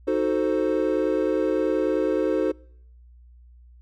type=chord; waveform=triangle; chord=D# diminished seventh; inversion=none; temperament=equal; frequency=311.1 / 370 / 440 / 523.3 Hz; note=D#4 / F#4 / A4 / C5; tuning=0 / 0 / 0 / 0 cents; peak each=-24 dBFS; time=0.07-2.52 s; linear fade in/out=10 ms; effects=noise-tail reverb RT60 0.7 s tail -26 dB re dry + added 60 Hz sine -47 dBFS peak until 3.81 s